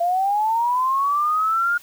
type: linear sweep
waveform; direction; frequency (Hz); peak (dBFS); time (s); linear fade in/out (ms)
sine; up; 678 to 1429; -17; 0-1.78; 10
effects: white hiss -48 dBFS RMS until 1.82 s